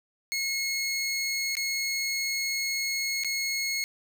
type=tone with dropouts; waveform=20% pulse; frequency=2172 Hz; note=C#7; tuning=36 cents flat; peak=-22 dBFS; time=0.32-3.84 s; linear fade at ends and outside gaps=0 ms; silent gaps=1.553-1.569 / 3.236-3.246 s; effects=none